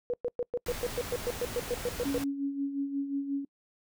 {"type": "tone bursts", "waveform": "sine", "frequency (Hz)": 485.9, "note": "B4", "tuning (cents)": -28, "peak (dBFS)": -27, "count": 15, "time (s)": [0.1, 2.18], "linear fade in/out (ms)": 0, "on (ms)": 36, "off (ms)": 110}
{"type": "noise", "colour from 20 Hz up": "pink", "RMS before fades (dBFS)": -39, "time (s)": [0.66, 2.24], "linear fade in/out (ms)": 2}
{"type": "tone with tremolo", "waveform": "sine", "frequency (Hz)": 278.8, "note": "C#4", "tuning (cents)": 10, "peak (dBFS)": -27, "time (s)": [2.05, 3.45], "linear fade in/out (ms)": 5, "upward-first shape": "sine", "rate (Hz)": 5.6, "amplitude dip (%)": 60}
{"effects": ["noise-tail reverb RT60 0.1 s tail -26 dB re dry"]}